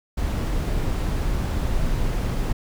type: noise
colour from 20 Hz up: brown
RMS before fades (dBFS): -23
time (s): 0.17-2.53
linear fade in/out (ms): 10
effects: none